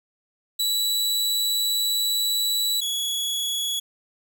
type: tone pair in turn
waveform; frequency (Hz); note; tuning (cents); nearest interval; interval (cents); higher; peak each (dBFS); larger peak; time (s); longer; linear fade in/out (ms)
sawtooth; 3935 / 3367; B7 / G#7; -7 / +23; minor third; 270; first; -18 / -21; first; 0.59-2.81 / 2.81-3.8; first; 10
effects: none